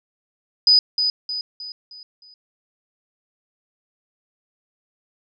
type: tone with echo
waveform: sine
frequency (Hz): 4978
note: D#8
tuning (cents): 0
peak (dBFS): -10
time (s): 0.67-0.79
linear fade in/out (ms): 2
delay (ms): 310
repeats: 5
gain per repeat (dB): -7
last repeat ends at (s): 2.34
effects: none